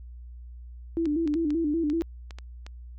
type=tone with vibrato; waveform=sine; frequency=313.4 Hz; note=D#4; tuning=13 cents sharp; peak=-23 dBFS; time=0.97-2.02 s; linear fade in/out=0 ms; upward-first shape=square; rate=5.2 Hz; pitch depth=100 cents each way
type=clicks; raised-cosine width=0.2 ms; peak=-25 dBFS; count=9; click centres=1.056 / 1.276 / 1.34 / 1.505 / 1.9 / 2.01 / 2.308 / 2.386 / 2.665 s
effects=added 60 Hz sine -40 dBFS peak until 2.98 s